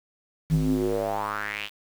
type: tone with band-pass filter sweep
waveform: square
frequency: 51.91 Hz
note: G#1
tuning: in tune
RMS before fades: -26 dBFS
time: 0.49-1.7 s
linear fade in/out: 50 ms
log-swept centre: 150 to 3200 Hz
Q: 4.6
effects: 7-bit